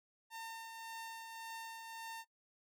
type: tone with tremolo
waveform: sawtooth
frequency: 907 Hz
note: A#5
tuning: 48 cents flat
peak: -40 dBFS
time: 0.3-2.25 s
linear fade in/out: 50 ms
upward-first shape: triangle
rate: 1.8 Hz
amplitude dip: 40%
effects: noise-tail reverb RT60 0.1 s tail -19 dB re dry